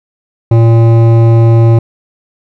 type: tone with hard clipping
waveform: sine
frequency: 114.9 Hz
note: A#2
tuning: 25 cents flat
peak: -5 dBFS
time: 0.51-1.79 s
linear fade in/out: 5 ms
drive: 13 dB
effects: none